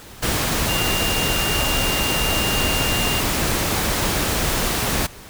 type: tone in noise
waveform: sine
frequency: 2800 Hz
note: F7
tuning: 4 cents sharp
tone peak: -24 dBFS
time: 0.68-3.21 s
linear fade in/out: 10 ms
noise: pink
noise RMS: -21 dBFS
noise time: 0.22-5.07 s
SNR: -6 dB
effects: pink hiss -41 dBFS RMS until 5.29 s